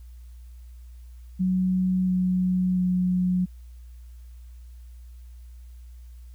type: tone with pitch steps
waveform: sine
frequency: 185 / 183.4 / 181.82 Hz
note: F#3 / F#3 / F#3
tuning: 0 / -15 / -30 cents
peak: -20 dBFS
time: 1.39-3.46 s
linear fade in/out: 20 ms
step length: 690 ms
effects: added 60 Hz sine -41 dBFS peak until 6.34 s + white hiss -65 dBFS RMS until 6.34 s